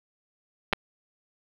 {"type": "clicks", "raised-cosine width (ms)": 0.3, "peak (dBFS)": -7, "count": 2, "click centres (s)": [0.728, 0.733], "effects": ["low-pass 4000 Hz 12 dB/octave", "7-bit"]}